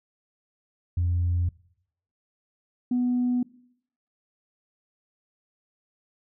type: tone pair in turn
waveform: sine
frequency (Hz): 87.31 / 246.9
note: F2 / B3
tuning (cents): 0 / 0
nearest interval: octave + tritone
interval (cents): 1800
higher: second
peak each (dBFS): -20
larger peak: neither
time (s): 0.97-1.49 / 2.91-3.43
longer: neither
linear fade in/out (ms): 5
effects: noise-tail reverb RT60 0.7 s tail -22 dB re dry + tanh soft clip ceiling -18 dBFS